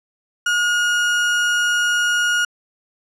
35% pulse tone, 1436 Hz, F6, 48 cents sharp, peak -14 dBFS, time 0.46-2.45 s, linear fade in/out 5 ms, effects low-pass 8000 Hz 12 dB/octave

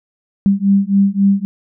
sine beating tone pair, 196 / 199.7 Hz, G3 / G3, 0 / +32 cents, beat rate 3.7 Hz, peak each -13 dBFS, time 0.46-1.45 s, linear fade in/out 0 ms, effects none

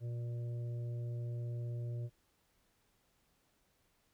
harmonic tone, 119 Hz, A#2, 36 cents sharp, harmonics 1 / 3 / 4 / 5, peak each -37 / -53 / -59 / -56 dBFS, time 0-2.1 s, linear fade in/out 50 ms, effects pink hiss -75 dBFS RMS until 4.13 s

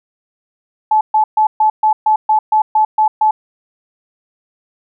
sine tone bursts, 863 Hz, A5, 34 cents flat, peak -8 dBFS, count 11, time 0.91-3.31 s, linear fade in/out 5 ms, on 100 ms, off 130 ms, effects none

